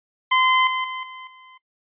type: tone with level steps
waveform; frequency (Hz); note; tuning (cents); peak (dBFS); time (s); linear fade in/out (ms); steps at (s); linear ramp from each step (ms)
20% pulse; 1031; C6; -26; -10 / -17 / -23 / -31 / -40; 0.31-1.58; 10; 0.67 / 0.84 / 1.03 / 1.27; 2
effects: noise-tail reverb RT60 0.1 s tail -19 dB re dry + resampled to 8000 Hz